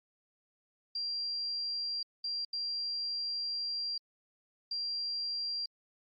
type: tone bursts at uneven times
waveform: sine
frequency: 4748 Hz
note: D8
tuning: 18 cents sharp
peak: -33 dBFS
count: 4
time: 0.95-2.03 / 2.24-2.45 / 2.53-3.98 / 4.71-5.66 s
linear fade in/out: 5 ms
effects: Opus 48 kbps